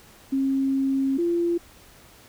sine tone pair in turn, 270 / 343 Hz, C#4 / F4, -45 / -31 cents, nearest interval major third, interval 414 cents, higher second, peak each -20 / -20 dBFS, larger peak neither, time 0.32-1.18 / 1.18-1.58 s, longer first, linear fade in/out 10 ms, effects pink hiss -51 dBFS RMS until 2.28 s

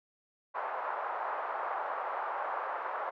white band-pass noise, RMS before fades -36 dBFS, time 0.54-3.11 s, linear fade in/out 20 ms, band 610 to 1200 Hz, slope 24 dB/octave, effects none

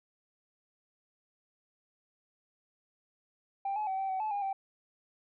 sine tone with pitch steps, 788 / 850 / 764 / 774 / 758 / 863 / 811 / 778 Hz, G5 / G#5 / G5 / G5 / F#5 / A5 / G#5 / G5, +9 / +40 / -45 / -22 / +42 / -34 / -41 / -13 cents, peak -29 dBFS, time 3.65-4.53 s, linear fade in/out 5 ms, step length 110 ms, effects tanh soft clip ceiling -28 dBFS

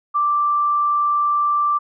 sine tone, 1174.7 Hz, D6, in tune, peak -15 dBFS, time 0.14-1.79 s, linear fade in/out 20 ms, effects none

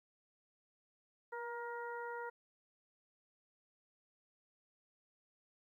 harmonic tone with a mistuned harmonic, 471.6 Hz, A#4, 20 cents sharp, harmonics 1 / 2 / 3 / 4, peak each -45 / -45 / -48 / -53 dBFS, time 1.32-2.3 s, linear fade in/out 10 ms, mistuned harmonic 1, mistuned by +21 cents, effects 13-bit

